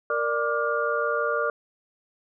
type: tone cluster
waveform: sine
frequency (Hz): 465.1 / 591 / 1177 / 1417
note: A#4 / D5 / D6 / F6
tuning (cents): -4 / +11 / +3 / +25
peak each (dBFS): -28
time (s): 0.1-1.5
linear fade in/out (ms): 2
effects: none